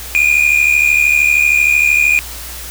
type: tone pair together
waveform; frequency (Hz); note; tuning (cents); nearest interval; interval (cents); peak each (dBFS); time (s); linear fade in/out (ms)
triangle; 2399 / 2472; D7 / D#7; +36 / -12; minor second; 52; -10; 0.15-2.19; 0
effects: added 60 Hz sine -31 dBFS peak until 2.7 s + white hiss -29 dBFS RMS until 2.7 s